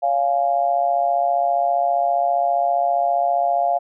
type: tone with amplitude modulation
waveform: sine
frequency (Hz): 698.5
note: F5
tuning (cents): 0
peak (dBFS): -12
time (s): 0.02-3.79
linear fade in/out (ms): 20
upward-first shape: sine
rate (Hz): 135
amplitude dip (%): 85
effects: none